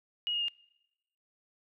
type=tone with pitch steps; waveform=sine; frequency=2888 / 2855 / 2822 Hz; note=F#7 / F7 / F7; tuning=-43 / +37 / +17 cents; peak=-29 dBFS; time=0.27-0.483 s; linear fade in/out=0 ms; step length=71 ms; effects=noise-tail reverb RT60 0.9 s tail -24 dB re dry